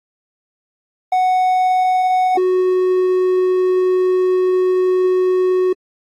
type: tone pair in turn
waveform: triangle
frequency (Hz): 740 / 368.6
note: F#5 / F#4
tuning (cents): 0 / -7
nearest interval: octave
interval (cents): 1207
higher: first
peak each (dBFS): -10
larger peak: neither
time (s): 1.12-2.37 / 2.37-5.73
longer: second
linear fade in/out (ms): 5
effects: AAC 48 kbps